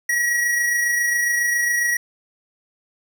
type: tone with amplitude modulation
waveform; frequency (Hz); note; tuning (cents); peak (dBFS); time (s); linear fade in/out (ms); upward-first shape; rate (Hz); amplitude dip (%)
square; 1913; A#6; +44; -17; 0.09-1.97; 5; sine; 27.3; 30
effects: 9-bit